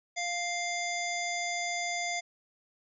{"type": "harmonic tone", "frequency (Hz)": 698.5, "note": "F5", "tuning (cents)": 0, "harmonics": [1, 3, 5, 7, 9, 10], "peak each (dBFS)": [-35, -34, -42, -42, -42, -41], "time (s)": [0.16, 2.21], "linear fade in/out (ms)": 20, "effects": []}